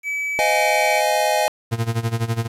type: tone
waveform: triangle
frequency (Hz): 2292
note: D7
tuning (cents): -43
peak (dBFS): -20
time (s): 0.03-1.02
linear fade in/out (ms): 50
type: chord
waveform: square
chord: F minor seventh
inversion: second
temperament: equal with one note detuned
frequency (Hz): 510.7 / 622.3 / 698.5 / 830.6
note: C5 / Eb5 / F5 / Ab5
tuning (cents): -42 / 0 / 0 / 0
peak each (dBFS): -27 / -21 / -26 / -21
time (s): 0.39-1.48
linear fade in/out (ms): 0
type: tone with tremolo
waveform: 40% pulse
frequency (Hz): 114.8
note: A#2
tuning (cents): -26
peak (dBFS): -16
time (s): 1.71-2.48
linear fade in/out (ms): 20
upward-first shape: sine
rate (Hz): 12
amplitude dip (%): 85
effects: resampled to 32000 Hz + 8-bit